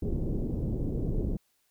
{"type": "low-pass noise", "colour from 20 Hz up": "pink", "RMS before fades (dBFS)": -30, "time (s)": [0.02, 1.37], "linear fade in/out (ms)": 5, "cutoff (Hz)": 410, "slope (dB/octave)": 24, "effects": ["white hiss -72 dBFS RMS until 1.7 s"]}